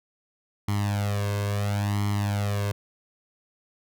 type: tone with flanger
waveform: sawtooth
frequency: 102.2 Hz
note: G#2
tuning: 27 cents flat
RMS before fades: -26 dBFS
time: 0.68-2.72 s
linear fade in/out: 5 ms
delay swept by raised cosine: 0.95 to 1.91 ms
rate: 0.73 Hz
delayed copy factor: +1
effects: none